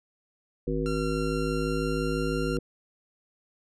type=harmonic tone; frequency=53 Hz; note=G#1; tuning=36 cents sharp; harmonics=1 / 3 / 5 / 7 / 9; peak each=-32 / -32 / -32 / -32 / -32 dBFS; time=0.67-2.59 s; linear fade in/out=5 ms
type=tone with pitch glide; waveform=sawtooth; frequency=1373 to 1386.5 Hz; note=F6 to F6; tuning=-30 to -13 cents; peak=-32 dBFS; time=0.86-2.57 s; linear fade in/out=0 ms; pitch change=+17 cents; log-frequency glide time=1.05-2.35 s
effects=low-pass 9000 Hz 12 dB/octave